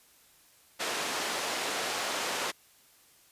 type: band-pass noise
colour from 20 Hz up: pink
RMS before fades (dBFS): -33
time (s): 0.79-2.52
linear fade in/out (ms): 20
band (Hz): 460 to 7900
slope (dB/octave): 12
effects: white hiss -61 dBFS RMS until 3.31 s + resampled to 32000 Hz